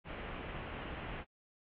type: low-pass noise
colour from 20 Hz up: pink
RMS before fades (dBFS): -44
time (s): 0.04-1.25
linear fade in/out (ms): 50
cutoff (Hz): 3000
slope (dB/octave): 48
effects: AAC 32 kbps